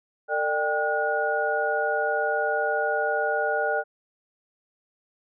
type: tone cluster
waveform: sine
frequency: 451 / 599 / 786 / 1446 Hz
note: A4 / D5 / G5 / F#6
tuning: +43 / +34 / +4 / -40 cents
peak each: -29 / -27 / -28 / -27 dBFS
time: 0.28-3.84 s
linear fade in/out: 50 ms
effects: none